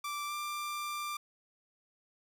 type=tone with pitch glide; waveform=sawtooth; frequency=1171 to 1185.3 Hz; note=D6 to D6; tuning=-5 to +16 cents; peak=-32 dBFS; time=0.04-1.17 s; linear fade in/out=5 ms; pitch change=+21 cents; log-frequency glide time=0.27-0.33 s; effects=none